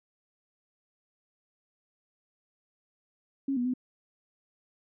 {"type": "tone with pitch steps", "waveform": "sine", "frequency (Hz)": [273.4, 244.2, 252.9], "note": ["C#4", "B3", "B3"], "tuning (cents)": [-24, -19, 41], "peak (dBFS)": -26, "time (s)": [3.48, 3.738], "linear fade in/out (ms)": 5, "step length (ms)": 86, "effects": []}